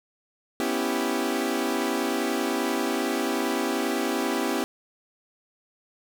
sawtooth chord, C# half-diminished seventh, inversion third, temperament equal, 246.9 / 277.2 / 329.6 / 392 Hz, B3 / C#4 / E4 / G4, 0 / 0 / 0 / 0 cents, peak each -26 dBFS, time 0.6-4.64 s, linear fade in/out 0 ms, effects none

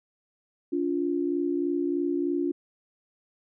sine tone pair together, 286 / 349.2 Hz, D4 / F4, -46 / 0 cents, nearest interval minor third, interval 346 cents, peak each -27 dBFS, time 0.72-2.52 s, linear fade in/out 10 ms, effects none

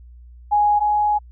sine tone pair in turn, 830.6 / 836.4 Hz, G#5 / G#5, 0 / +12 cents, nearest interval unison, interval 12 cents, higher second, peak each -13 / -15 dBFS, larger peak first, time 0.51-0.8 / 0.8-1.19 s, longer second, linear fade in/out 20 ms, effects added 60 Hz sine -40 dBFS peak until 1.31 s

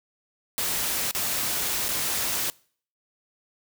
white noise with dropouts, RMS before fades -27 dBFS, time 0.58-2.5 s, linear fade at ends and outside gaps 0 ms, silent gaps 1.111-1.149 / 1.883-1.889 s, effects noise-tail reverb RT60 0.5 s tail -24 dB re dry

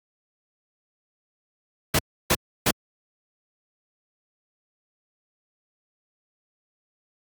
pink noise bursts, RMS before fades -19 dBFS, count 3, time 1.94-2.71 s, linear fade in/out 5 ms, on 50 ms, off 310 ms, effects high-pass 80 Hz 12 dB/octave + Opus 48 kbps

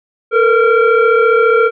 sine tone with frequency modulation, 447.2 Hz, A4, 28 cents sharp, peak -7 dBFS, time 0.31-1.71 s, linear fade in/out 50 ms, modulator 929 Hz, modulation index 1.2, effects none

